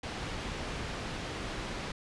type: low-pass noise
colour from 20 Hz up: pink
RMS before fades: -38 dBFS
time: 0.03-1.92 s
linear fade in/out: 5 ms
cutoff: 4500 Hz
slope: 12 dB/octave
effects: resampled to 24000 Hz